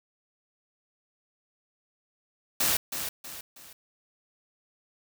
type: noise with echo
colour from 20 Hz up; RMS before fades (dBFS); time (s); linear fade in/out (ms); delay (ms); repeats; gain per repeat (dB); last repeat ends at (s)
white; -25; 2.6-2.77; 5; 320; 3; -8; 3.73
effects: none